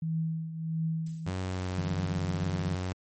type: tone with tremolo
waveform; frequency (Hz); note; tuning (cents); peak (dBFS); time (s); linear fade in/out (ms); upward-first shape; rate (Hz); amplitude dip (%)
sine; 161.5; E3; -35; -26; 0.02-1.3; 5; triangle; 1.5; 70
type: noise with exponential decay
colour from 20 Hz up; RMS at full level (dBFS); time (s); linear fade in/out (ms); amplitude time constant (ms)
violet; -44; 1.06-1.57; 5; 110
type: tone with vibrato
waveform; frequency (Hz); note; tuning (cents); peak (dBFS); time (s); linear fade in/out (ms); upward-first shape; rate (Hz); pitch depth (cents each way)
sawtooth; 92.5; F#2; 0; -27; 1.26-2.93; 10; triangle; 1.8; 15
type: tone bursts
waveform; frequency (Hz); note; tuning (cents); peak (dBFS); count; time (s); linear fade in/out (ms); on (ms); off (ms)
sine; 162.3; E3; -27; -28; 16; 1.78-2.748; 2; 38; 24
effects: MP3 32 kbps